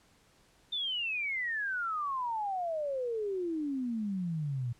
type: exponential sweep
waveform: sine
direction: down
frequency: 3612 to 116.54 Hz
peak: -31 dBFS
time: 0.72-4.73 s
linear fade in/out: 10 ms
effects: pink hiss -65 dBFS RMS until 4.79 s + low-pass 10000 Hz 12 dB/octave